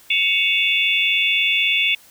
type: tone cluster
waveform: sine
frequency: 2229 / 2593 / 2784 / 3469 Hz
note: C#7 / E7 / F7 / A7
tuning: +9 / -29 / -6 / -25 cents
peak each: -21 dBFS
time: 0.1-1.95 s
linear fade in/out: 5 ms
effects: white hiss -49 dBFS RMS until 2.1 s